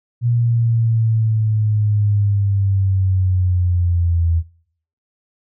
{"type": "linear sweep", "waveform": "sine", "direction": "down", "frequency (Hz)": [120, 82.41], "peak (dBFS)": -13, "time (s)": [0.21, 4.43], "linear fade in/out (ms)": 50, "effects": ["noise-tail reverb RT60 0.6 s tail -21 dB re dry"]}